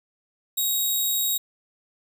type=tone; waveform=5% pulse; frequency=3792 Hz; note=A#7; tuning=29 cents sharp; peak=-14 dBFS; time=0.57-1.38 s; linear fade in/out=10 ms; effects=none